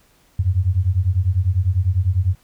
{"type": "beating tone pair", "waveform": "sine", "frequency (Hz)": [87.31, 97.31], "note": ["F2", "G2"], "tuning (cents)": [0, -12], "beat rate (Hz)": 10, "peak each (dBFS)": -18, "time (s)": [0.39, 2.35], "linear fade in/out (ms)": 5, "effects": ["pink hiss -57 dBFS RMS until 2.43 s"]}